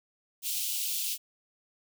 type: high-pass noise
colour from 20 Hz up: white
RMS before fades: -32 dBFS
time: 0.42-1.18 s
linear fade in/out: 50 ms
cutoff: 2600 Hz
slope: 48 dB/octave
effects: none